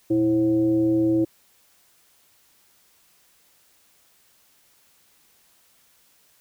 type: tone with frequency modulation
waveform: sine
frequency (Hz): 327.5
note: E4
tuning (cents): -11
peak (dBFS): -17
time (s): 0.1-1.25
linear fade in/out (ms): 10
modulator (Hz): 207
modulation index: 0.47
effects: white hiss -60 dBFS RMS until 6.4 s